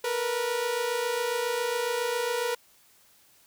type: tone pair together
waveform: sawtooth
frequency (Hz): 459.2 / 486.5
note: A#4 / B4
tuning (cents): -26 / -26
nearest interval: minor second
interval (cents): 100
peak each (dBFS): -28 / -24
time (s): 0.04-2.55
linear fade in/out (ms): 5
effects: white hiss -60 dBFS RMS until 3.46 s